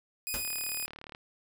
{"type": "tone", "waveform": "5% pulse", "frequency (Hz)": 2489, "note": "D#7", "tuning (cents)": 0, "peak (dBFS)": -23, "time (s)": [0.27, 0.86], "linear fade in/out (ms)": 0}
{"type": "noise with exponential decay", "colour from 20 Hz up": "pink", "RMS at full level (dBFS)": -33, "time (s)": [0.34, 0.51], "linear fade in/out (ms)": 0, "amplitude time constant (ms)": 35}
{"type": "click train", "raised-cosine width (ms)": 0.3, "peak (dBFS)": -28, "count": 27, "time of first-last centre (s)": [0.45, 1.149], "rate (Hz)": 37.2}
{"effects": []}